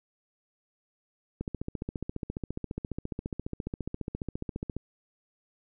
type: click train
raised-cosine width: 3 ms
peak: -20 dBFS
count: 50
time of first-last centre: 1.41-4.766 s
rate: 14.6 Hz
effects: none